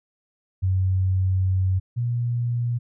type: tone pair in turn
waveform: sine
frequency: 93.8 / 119.8 Hz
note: F#2 / A#2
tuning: +24 / +48 cents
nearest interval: major third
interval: 424 cents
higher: second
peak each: -18 / -21 dBFS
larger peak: first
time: 0.62-1.8 / 1.96-2.79 s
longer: first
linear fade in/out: 20 ms
effects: none